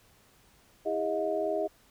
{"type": "tone cluster", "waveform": "sine", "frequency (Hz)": [326.4, 406, 631, 715], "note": ["E4", "G#4", "D#5", "F5"], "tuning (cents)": [-17, -39, 24, 41], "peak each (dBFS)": [-36, -32, -30, -37], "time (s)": [0.85, 1.68], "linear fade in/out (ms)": 20, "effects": ["pink hiss -62 dBFS RMS until 1.9 s"]}